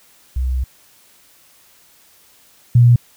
sine tone pair in turn, 63.8 / 120.44 Hz, C2 / B2, -43 / -43 cents, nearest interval major seventh, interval 1100 cents, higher second, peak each -16 / -6 dBFS, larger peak second, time 0.36-0.64 / 2.75-2.96 s, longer first, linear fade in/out 5 ms, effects white hiss -51 dBFS RMS until 3.16 s

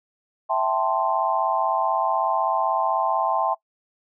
sine chord, A minor seventh, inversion second, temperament equal, 659.3 / 784 / 880 / 1046.5 Hz, E5 / G5 / A5 / C6, 0 / 0 / 0 / 0 cents, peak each -25 dBFS, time 0.49-3.55 s, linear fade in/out 20 ms, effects noise-tail reverb RT60 0.1 s tail -21 dB re dry

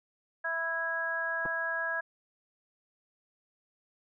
harmonic tone, 329.8 Hz, E4, 1 cent sharp, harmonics 2 / 3 / 4 / 5, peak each -38 / -40 / -41 / -31 dBFS, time 0.44-2.01 s, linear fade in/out 10 ms
clicks, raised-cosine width 1 ms, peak -25 dBFS, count 2, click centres 1.454 / 1.46 s
effects none

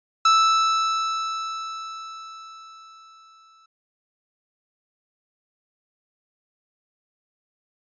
45% pulse tone with exponential decay, 1317 Hz, E6, 2 cents flat, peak -13 dBFS, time 0.25-3.66 s, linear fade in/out 5 ms, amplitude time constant 740 ms, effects resampled to 16000 Hz

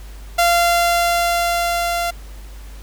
sawtooth tone with level ramp, 690 Hz, F5, 21 cents flat, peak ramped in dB -8 to -15 dBFS, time 0.38-2.11 s, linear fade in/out 10 ms, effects added 50 Hz sine -33 dBFS peak until 2.82 s + pink hiss -45 dBFS RMS until 2.82 s

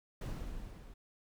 brown noise with level ramp, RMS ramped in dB -37 to -52 dBFS, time 0.21-0.94 s, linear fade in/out 5 ms, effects none

